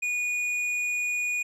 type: tone with hard clipping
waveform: sine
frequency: 2456 Hz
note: D#7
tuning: 23 cents flat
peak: -27 dBFS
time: 0.02-1.43 s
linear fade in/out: 10 ms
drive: 7 dB
effects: low-pass 12000 Hz 12 dB/octave